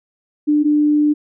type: tone pair in turn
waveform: sine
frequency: 297.7 / 297.7 Hz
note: D4 / D4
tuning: +24 / +24 cents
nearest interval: unison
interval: 0 cents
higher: neither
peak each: -11 dBFS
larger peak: neither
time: 0.47-0.64 / 0.64-1.14 s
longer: second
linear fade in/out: 20 ms
effects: none